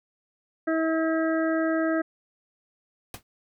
harmonic tone, 322.2 Hz, E4, 39 cents flat, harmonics 1 / 2 / 4 / 5 / 6, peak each -24 / -27 / -34 / -33 / -39 dBFS, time 0.67-2.02 s, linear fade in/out 10 ms
pink noise with exponential decay, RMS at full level -33 dBFS, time 3.14-3.23 s, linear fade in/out 1 ms, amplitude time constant 18 ms
effects none

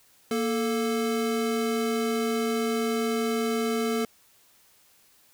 square tone pair together, 233.8 / 440 Hz, A#3 / A4, +5 / 0 cents, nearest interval major seventh, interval 1095 cents, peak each -28 dBFS, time 0.31-4.05 s, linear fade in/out 2 ms, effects white hiss -60 dBFS RMS until 5.33 s

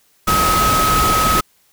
sine tone in noise, 1276 Hz, D#6, 43 cents sharp, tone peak -14 dBFS, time 0.27-1.41 s, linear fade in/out 10 ms, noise pink, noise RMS -18 dBFS, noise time 0.27-1.41 s, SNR +1 dB, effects white hiss -57 dBFS RMS until 1.72 s

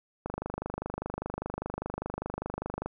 click train, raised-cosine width 1 ms, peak -19 dBFS, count 66, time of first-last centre 0.26-2.86 s, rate 25 Hz, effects none

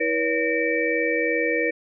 sine tone cluster, 323.6 / 482.3 / 565 / 1832 / 2307 Hz, E4 / B4 / C#5 / A#6 / D7, -32 / -41 / +33 / -31 / -31 cents, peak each -28 / -24 / -29 / -27 / -26 dBFS, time 0-1.71 s, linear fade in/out 10 ms, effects none

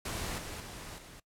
pink noise with level steps, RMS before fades -37 / -42 / -45 / -51 dBFS, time 0.05-1.2 s, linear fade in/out 5 ms, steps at 0.38 / 0.6 / 0.98 s, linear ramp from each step 2 ms, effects noise-tail reverb RT60 0.1 s tail -21 dB re dry + low-pass 12000 Hz 12 dB/octave

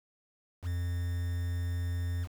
triangle tone with quantisation, 87.31 Hz, F2, in tune, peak -28 dBFS, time 0.62-2.28 s, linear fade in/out 50 ms, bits 8, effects none

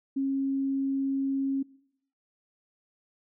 sine tone, 271.7 Hz, C#4, 35 cents flat, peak -25 dBFS, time 0.16-1.63 s, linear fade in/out 10 ms, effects noise-tail reverb RT60 0.7 s tail -22 dB re dry

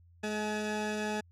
20% pulse tone pair together, 212 / 851 Hz, G#3 / G#5, +36 / +42 cents, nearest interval 2 octaves, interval 2406 cents, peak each -28 / -33 dBFS, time 0.23-1.21 s, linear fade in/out 10 ms, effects added 86 Hz sine -57 dBFS peak until 1.31 s + low-pass 8000 Hz 12 dB/octave

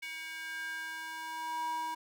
square tone with high-pass filter sweep, 320.7 Hz, E4, 48 cents flat, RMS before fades -39 dBFS, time 0.02-1.95 s, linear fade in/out 10 ms, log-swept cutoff 2200 to 830 Hz, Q 4.6, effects none

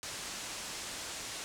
white low-pass noise, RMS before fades -42 dBFS, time 0.03-1.44 s, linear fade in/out 0 ms, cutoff 8500 Hz, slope 24 dB/octave, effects none

